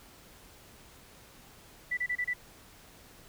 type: tone bursts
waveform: sine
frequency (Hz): 1975.5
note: B6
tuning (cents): 0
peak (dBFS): -28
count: 5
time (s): 1.91-2.337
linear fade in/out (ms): 10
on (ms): 63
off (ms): 28
effects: pink hiss -55 dBFS RMS until 3.28 s